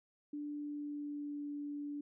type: tone with pitch glide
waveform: sine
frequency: 293.7 to 290.3 Hz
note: D4 to D4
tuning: 0 to -20 cents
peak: -39 dBFS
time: 0.33-2.01 s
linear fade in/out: 5 ms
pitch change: -20 cents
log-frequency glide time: 0.53-1.49 s
effects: none